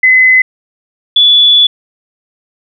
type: tone pair in turn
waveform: sine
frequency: 2031 / 3439 Hz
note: B6 / A7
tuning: +48 / -40 cents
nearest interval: major sixth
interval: 912 cents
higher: second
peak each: -3 dBFS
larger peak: neither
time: 0.03-0.42 / 1.16-1.67 s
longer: second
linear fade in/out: 5 ms
effects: none